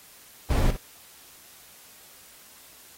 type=noise with echo; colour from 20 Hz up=brown; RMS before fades=-21 dBFS; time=0.5-0.71 s; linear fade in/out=5 ms; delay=59 ms; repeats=1; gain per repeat=-11 dB; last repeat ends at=0.769 s; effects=white hiss -51 dBFS RMS until 2.97 s + AAC 48 kbps